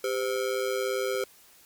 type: ring-modulated tone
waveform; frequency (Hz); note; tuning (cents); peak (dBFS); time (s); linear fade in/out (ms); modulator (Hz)
square; 454.4; A#4; -44; -24; 0.04-1.24; 0; 58.8
effects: white hiss -56 dBFS RMS until 1.65 s + MP3 96 kbps